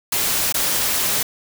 white noise with dropouts, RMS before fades -20 dBFS, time 0.12-1.23 s, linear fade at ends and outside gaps 5 ms, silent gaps 0.525-0.542 s, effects none

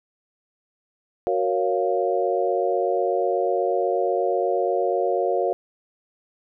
sine chord, Gb major seventh, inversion none, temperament equal, 370 / 466.2 / 554.4 / 698.5 Hz, Gb4 / Bb4 / Db5 / F5, 0 / 0 / 0 / 0 cents, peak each -25 dBFS, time 1.27-5.53 s, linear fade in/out 0 ms, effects none

